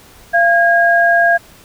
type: tone pair together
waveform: sine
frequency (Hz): 686 / 1631.6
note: F5 / G#6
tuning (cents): -31 / -31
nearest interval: octave + minor third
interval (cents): 1500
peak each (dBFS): -11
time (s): 0.33-1.38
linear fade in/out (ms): 20
effects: pink hiss -43 dBFS RMS until 1.64 s